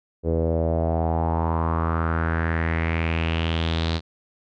sawtooth tone with low-pass filter sweep, 82 Hz, E2, 9 cents flat, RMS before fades -23 dBFS, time 0.23-4.01 s, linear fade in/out 50 ms, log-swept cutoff 460 to 4200 Hz, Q 4.4, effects none

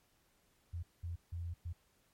sine tone bursts at uneven times, 85.4 Hz, F2, 38 cents flat, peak -38 dBFS, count 4, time 0.73-0.83 / 1.03-1.16 / 1.32-1.54 / 1.65-1.73 s, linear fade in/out 10 ms, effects pink hiss -73 dBFS RMS until 2.13 s + MP3 64 kbps

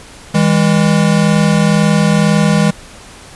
square tone pair together, 161.52 / 203.5 Hz, E3 / G#3, -35 / -35 cents, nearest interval major third, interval 400 cents, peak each -12 dBFS, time 0.34-2.71 s, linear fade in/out 10 ms, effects pink hiss -36 dBFS RMS until 3.35 s + resampled to 24000 Hz

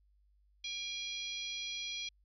harmonic tone with a mistuned harmonic, 823 Hz, G#5, 16 cents flat, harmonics 3 / 4 / 5 / 6 / 7, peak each -44 / -41 / -46 / -51 / -48 dBFS, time 0.64-2.09 s, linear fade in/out 5 ms, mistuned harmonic 3, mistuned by -55 cents, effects added 50 Hz sine -66 dBFS peak until 2.24 s

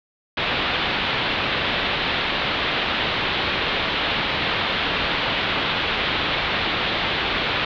white low-pass noise, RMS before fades -23 dBFS, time 0.37-7.65 s, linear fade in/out 5 ms, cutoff 3800 Hz, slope 48 dB/octave, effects none

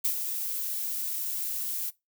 violet noise with ADSR envelope, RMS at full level -25 dBFS, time 0.04-1.91 s, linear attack 14 ms, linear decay 79 ms, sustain -7 dB, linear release 26 ms, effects noise-tail reverb RT60 0.2 s tail -21 dB re dry

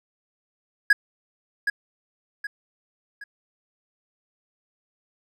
triangle tone with echo, 1661.2 Hz, G#6, in tune, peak -10 dBFS, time 0.9-0.93 s, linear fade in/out 5 ms, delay 770 ms, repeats 3, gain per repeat -8 dB, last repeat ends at 3.24 s, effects none

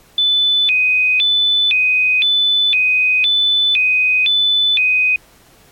sine tone with vibrato, 2960 Hz, F#7, in tune, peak -11 dBFS, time 0.18-5.16 s, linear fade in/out 2 ms, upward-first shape square, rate 0.98 Hz, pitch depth 290 cents each way, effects pink hiss -49 dBFS RMS until 5.71 s + AAC 64 kbps

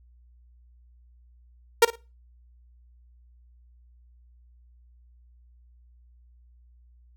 sawtooth tone with echo, 464.8 Hz, A#4, 5 cents flat, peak -8 dBFS, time 1.82-1.85 s, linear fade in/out 5 ms, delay 54 ms, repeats 2, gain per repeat -15 dB, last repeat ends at 1.958 s, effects noise-tail reverb RT60 0.3 s tail -22 dB re dry + added 60 Hz sine -53 dBFS peak until 7.16 s

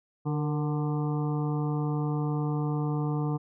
harmonic tone with a mistuned harmonic, 148.5 Hz, D3, 20 cents sharp, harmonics 1 / 2 / 3 / 5 / 6 / 7 / 8, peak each -27 / -33 / -37 / -41 / -43 / -44 / -45 dBFS, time 0.25-3.38 s, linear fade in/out 20 ms, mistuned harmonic 3, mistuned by +45 cents, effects none

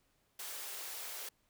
white high-pass noise, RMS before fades -44 dBFS, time 0.39-1.29 s, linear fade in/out 5 ms, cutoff 360 Hz, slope 48 dB/octave, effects pink hiss -75 dBFS RMS until 1.49 s

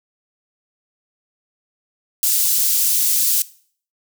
white high-pass noise, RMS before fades -17 dBFS, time 2.23-3.42 s, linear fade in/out 0 ms, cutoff 5500 Hz, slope 12 dB/octave, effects noise-tail reverb RT60 0.5 s tail -19 dB re dry

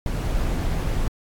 brown noise, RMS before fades -23 dBFS, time 0.06-1.08 s, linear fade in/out 2 ms, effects AAC 64 kbps

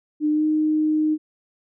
sine tone with pitch glide, 301.9 to 308.4 Hz, D4 to D#4, +48 to -15 cents, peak -17 dBFS, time 0.2-1.18 s, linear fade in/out 50 ms, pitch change +37 cents, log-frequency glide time 0.3-0.45 s, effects none

